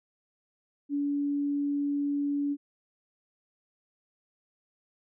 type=tone; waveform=sine; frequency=286 Hz; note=D4; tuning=46 cents flat; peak=-26 dBFS; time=0.89-2.57 s; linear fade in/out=50 ms; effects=none